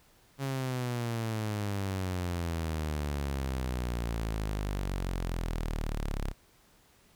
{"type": "exponential sweep", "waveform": "sawtooth", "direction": "down", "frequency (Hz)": [138.5, 33.59], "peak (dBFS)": -27, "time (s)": [0.38, 6.34], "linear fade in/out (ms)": 50, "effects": ["pink hiss -63 dBFS RMS until 7.15 s"]}